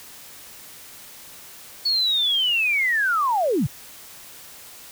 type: linear sweep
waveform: sine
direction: down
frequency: 4435 to 98 Hz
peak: -18 dBFS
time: 1.85-3.67 s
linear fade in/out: 10 ms
effects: white hiss -43 dBFS RMS until 4.91 s